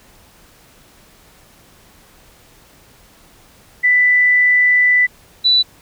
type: tone pair in turn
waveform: sine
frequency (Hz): 1986 / 3967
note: B6 / B7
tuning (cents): +9 / +7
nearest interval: octave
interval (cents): 1198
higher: second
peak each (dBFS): -9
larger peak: neither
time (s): 3.83-5.07 / 5.44-5.63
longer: first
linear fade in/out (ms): 20
effects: pink hiss -48 dBFS RMS until 5.81 s